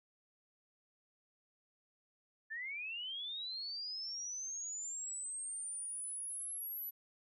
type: linear sweep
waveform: sine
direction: up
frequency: 1729 to 11960 Hz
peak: -40 dBFS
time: 2.5-6.91 s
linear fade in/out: 20 ms
effects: none